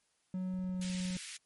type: tone with pitch glide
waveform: triangle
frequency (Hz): 185 to 183.09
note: F#3 to F#3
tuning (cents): 0 to -18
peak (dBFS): -32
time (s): 0.34-1.17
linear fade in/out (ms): 2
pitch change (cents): -18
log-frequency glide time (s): 0.57-0.87
type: click train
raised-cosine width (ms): 5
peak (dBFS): -40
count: 13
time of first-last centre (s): 0.54-1.155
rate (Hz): 19.5
type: high-pass noise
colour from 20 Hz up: pink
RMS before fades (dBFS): -45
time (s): 0.81-1.37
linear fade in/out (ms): 5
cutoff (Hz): 2000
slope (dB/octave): 24
effects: white hiss -75 dBFS RMS until 1.45 s + MP3 48 kbps